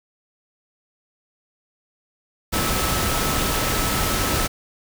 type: tone in noise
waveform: sine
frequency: 1302 Hz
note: E6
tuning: 22 cents flat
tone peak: -30 dBFS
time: 2.52-4.48 s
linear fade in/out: 20 ms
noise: pink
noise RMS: -22 dBFS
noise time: 2.52-4.48 s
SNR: -11 dB
effects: none